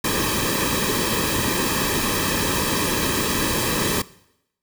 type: noise with comb filter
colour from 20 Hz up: pink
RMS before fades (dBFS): -22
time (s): 0.04-4.02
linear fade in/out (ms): 5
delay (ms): 1.4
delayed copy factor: -0.75
effects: noise-tail reverb RT60 0.8 s tail -20 dB re dry